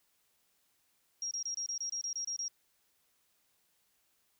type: tone bursts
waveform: sine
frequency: 5620 Hz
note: F8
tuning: 10 cents sharp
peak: -34 dBFS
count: 11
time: 1.22-2.481 s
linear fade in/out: 2 ms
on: 91 ms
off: 26 ms
effects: white hiss -74 dBFS RMS until 4.39 s